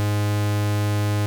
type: tone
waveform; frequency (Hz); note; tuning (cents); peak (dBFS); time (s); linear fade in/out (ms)
45% pulse; 103.83; G#2; 0; -19; 0-1.26; 0
effects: 8-bit

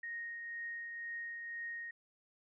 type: tone with tremolo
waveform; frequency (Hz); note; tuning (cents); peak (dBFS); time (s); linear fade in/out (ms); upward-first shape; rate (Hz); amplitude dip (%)
sine; 1864.7; A#6; 0; -39; 0.03-1.91; 5; triangle; 2; 35
effects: none

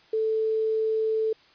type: tone with quantisation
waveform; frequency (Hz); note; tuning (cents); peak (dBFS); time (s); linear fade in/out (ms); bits
sine; 440; A4; 0; -22; 0.13-1.33; 5; 8
effects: white hiss -57 dBFS RMS until 1.54 s + resampled to 11025 Hz

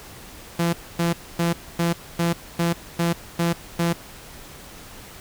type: tone bursts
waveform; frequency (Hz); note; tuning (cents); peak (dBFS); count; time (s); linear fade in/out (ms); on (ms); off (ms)
sawtooth; 169.7; F3; -49; -15; 9; 0.59-3.93; 5; 140; 260
effects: pink hiss -42 dBFS RMS until 5.2 s

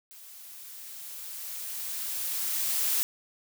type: noise with level ramp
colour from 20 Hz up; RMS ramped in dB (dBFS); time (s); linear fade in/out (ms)
blue; -49 to -26; 0.11-3.03; 0
effects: none

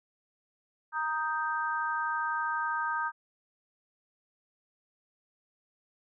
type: chord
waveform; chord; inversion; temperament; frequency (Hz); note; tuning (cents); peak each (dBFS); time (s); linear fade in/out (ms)
sine; Eb major; second; equal; 932.3 / 1244.5 / 1568; Bb5 / Eb6 / G6; 0 / 0 / 0; -33; 0.92-3.12; 50
effects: none

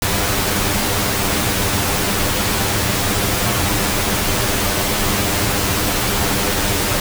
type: noise with comb filter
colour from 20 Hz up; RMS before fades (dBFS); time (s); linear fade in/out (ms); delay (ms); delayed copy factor
pink; -18; 0.02-7; 2; 10; +0.55
effects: none

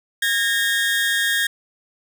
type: tone pair together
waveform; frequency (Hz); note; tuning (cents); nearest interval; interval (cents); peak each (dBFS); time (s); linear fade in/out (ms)
30% pulse; 1633.2 / 1837; G#6 / A#6; -29 / -26; major second; 203; -18; 0.22-1.47; 5
effects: none

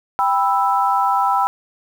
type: chord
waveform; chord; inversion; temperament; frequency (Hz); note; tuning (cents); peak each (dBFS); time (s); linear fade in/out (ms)
sine; E minor; first; just; 791.1 / 988.9 / 1318.5; G5 / B5 / E6; +16 / +2 / 0; -18 / -18 / -20; 0.19-1.47; 0
effects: 7-bit

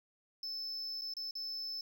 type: tone with dropouts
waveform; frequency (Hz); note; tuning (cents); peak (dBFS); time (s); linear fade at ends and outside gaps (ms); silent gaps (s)
triangle; 5260; E8; -5; -37; 0.43-1.81; 2; 1.012-1.018 / 1.138-1.167 / 1.31-1.353
effects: none

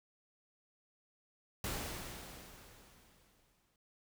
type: noise with exponential decay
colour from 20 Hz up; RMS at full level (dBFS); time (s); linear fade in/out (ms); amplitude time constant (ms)
pink; -38; 1.64-3.76; 2; 460
effects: none

